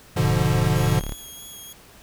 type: chord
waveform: square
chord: G# diminished seventh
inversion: none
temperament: equal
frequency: 103.83 / 123.47 / 146.83 / 174.61 Hz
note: G#2 / B2 / D3 / F3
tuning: 0 / 0 / 0 / 0 cents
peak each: -25 / -24 / -23 / -27 dBFS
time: 0.16-1 s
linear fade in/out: 10 ms
type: tone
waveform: sawtooth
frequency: 35.64 Hz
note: C#1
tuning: 49 cents sharp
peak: -24 dBFS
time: 0.21-1.15 s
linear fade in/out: 20 ms
type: tone with vibrato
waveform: 10% pulse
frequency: 3306 Hz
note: G#7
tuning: 9 cents flat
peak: -31 dBFS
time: 0.76-1.73 s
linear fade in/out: 5 ms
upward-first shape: sine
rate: 3.2 Hz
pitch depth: 22 cents each way
effects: pink hiss -49 dBFS RMS until 2.02 s